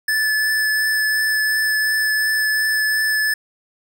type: tone with vibrato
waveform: square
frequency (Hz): 1738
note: A6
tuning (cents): -22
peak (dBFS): -17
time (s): 0.08-3.34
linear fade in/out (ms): 5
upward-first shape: triangle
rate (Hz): 2.8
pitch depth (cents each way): 12
effects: none